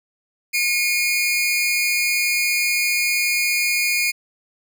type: tone pair together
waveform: sawtooth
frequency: 2167 / 2432 Hz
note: C#7 / D#7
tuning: -40 / -40 cents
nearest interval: major second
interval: 200 cents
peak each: -19 / -16 dBFS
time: 0.53-4.12 s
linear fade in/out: 20 ms
effects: none